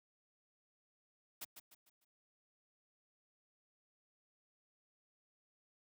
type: noise with echo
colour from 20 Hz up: white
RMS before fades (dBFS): -45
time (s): 1.41-1.45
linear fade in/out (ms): 10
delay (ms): 150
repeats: 4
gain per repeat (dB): -8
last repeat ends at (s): 2.05
effects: high-pass 100 Hz 12 dB/octave